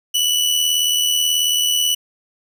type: tone with amplitude modulation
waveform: sawtooth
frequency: 2960 Hz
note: F#7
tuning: in tune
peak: -10 dBFS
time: 0.14-1.95 s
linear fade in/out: 10 ms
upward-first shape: sine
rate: 78.4 Hz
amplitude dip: 45%
effects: none